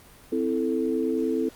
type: chord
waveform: sine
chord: A minor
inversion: first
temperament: equal with one note detuned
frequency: 260 / 329.6 / 440 Hz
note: C4 / E4 / A4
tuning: -11 / 0 / 0 cents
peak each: -27 dBFS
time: 0.32-1.49 s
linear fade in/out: 5 ms
effects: pink hiss -51 dBFS RMS until 1.55 s + Opus 32 kbps